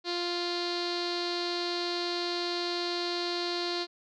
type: tone with low-pass filter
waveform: sawtooth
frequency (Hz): 349.2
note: F4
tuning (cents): 0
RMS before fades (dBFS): -32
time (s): 0.04-3.87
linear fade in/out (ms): 50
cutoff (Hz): 4300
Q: 8.6
effects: none